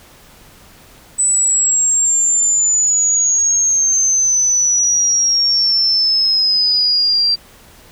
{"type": "exponential sweep", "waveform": "sine", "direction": "down", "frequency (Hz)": [7990, 4699], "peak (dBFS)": -11, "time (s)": [1.18, 7.36], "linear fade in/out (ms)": 20, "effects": ["pink hiss -44 dBFS RMS until 7.91 s"]}